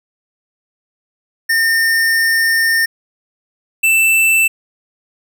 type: tone pair in turn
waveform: square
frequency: 1816 / 2659 Hz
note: A#6 / E7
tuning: -46 / +14 cents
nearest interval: perfect fifth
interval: 660 cents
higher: second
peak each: -12 / -10 dBFS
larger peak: second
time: 1.49-2.86 / 3.83-4.48 s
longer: first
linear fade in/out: 10 ms
effects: none